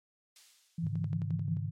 violet noise with exponential decay, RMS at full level -41 dBFS, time 0.36-1.33 s, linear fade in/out 1 ms, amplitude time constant 210 ms
sine tone with tremolo, 166 Hz, E3, 12 cents sharp, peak -32 dBFS, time 0.78-1.58 s, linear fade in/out 5 ms, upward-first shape square, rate 5.7 Hz, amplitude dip 75%
sine chord, Ab suspended fourth, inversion none, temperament equal, 103.83 / 138.59 / 155.56 Hz, Ab2 / Db3 / Eb3, 0 / 0 / 0 cents, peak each -35 / -38 / -37 dBFS, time 0.82-1.71 s, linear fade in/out 20 ms
effects low-pass 5000 Hz 12 dB/octave + MP3 64 kbps

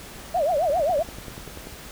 sine tone with vibrato, 640 Hz, D#5, 49 cents sharp, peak -19 dBFS, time 0.34-1.03 s, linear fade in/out 10 ms, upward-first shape triangle, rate 7.5 Hz, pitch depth 290 cents each way
click train, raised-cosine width 2 ms, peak -25 dBFS, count 11, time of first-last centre 0.7-1.671 s, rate 10.3 Hz
effects added 50 Hz sine -47 dBFS peak until 1.91 s + pink hiss -41 dBFS RMS until 1.91 s

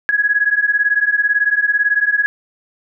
sine beating tone pair, 1661.2 / 1679.2 Hz, G#6 / G#6, 0 / +19 cents, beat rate 18 Hz, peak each -16 / -15 dBFS, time 0.09-2.26 s, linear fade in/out 0 ms, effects none

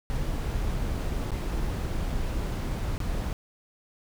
brown noise with dropouts, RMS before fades -29 dBFS, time 0.1-3.33 s, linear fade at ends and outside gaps 0 ms, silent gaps 1.307-1.317 / 2.98-3.003 s, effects none

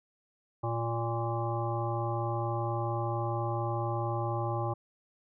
harmonic tone with a mistuned harmonic, 116.4 Hz, A#2, 2 cents flat, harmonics 1 / 3 / 5 / 7 / 9 / 10, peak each -32 / -37 / -38 / -36 / -40 / -42 dBFS, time 0.63-4.74 s, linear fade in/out 10 ms, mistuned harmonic 10, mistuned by -18 cents, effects none

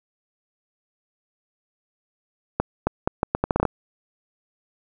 accelerating click train, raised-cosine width 1 ms, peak -5 dBFS, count 11, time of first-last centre 2.6-3.653 s, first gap 270 ms, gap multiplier 0.76, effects none

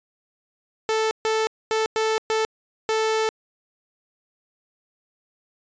sawtooth tone bursts at uneven times, 440 Hz, A4, in tune, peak -16 dBFS, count 6, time 0.89-1.11 / 1.25-1.47 / 1.71-1.86 / 1.96-2.18 / 2.3-2.45 / 2.89-3.29 s, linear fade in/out 0 ms, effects resampled to 16000 Hz

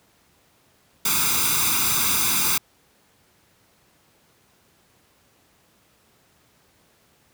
white noise with comb filter, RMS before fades -21 dBFS, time 1.05-2.58 s, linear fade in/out 5 ms, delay 0.82 ms, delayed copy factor +0.85, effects pink hiss -60 dBFS RMS until 7.33 s + high-pass 80 Hz 12 dB/octave

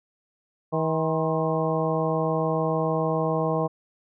harmonic tone with a mistuned harmonic, 160 Hz, D#3, 49 cents sharp, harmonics 1 / 2 / 3 / 4 / 5 / 6 / 7, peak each -27 / -31 / -27 / -28 / -32 / -36 / -32 dBFS, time 0.72-3.68 s, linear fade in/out 20 ms, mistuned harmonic 7, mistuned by -84 cents, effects none

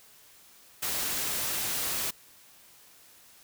white noise, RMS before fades -31 dBFS, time 0.82-2.11 s, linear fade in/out 10 ms, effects white hiss -56 dBFS RMS until 3.43 s

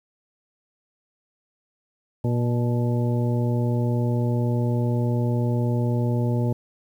harmonic tone with a mistuned harmonic, 120 Hz, B2, 49 cents flat, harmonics 1 / 2 / 3 / 4 / 5 / 7, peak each -21 / -27 / -31 / -33 / -35 / -38 dBFS, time 2.24-6.53 s, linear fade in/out 5 ms, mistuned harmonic 7, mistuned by +49 cents, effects 9-bit

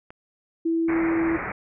click, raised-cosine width 0.5 ms, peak -27 dBFS, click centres 0.105 s
sine tone, 329.6 Hz, E4, in tune, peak -20 dBFS, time 0.65-1.37 s, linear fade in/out 10 ms
white low-pass noise, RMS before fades -31 dBFS, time 0.88-1.52 s, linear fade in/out 5 ms, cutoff 2300 Hz, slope 96 dB/octave
effects none

